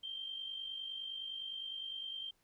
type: tone with amplitude modulation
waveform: sine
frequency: 3154 Hz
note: G7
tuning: 10 cents sharp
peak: -38 dBFS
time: 0.03-2.31 s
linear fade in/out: 10 ms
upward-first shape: sine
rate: 49.8 Hz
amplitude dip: 55%
effects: pink hiss -75 dBFS RMS until 2.43 s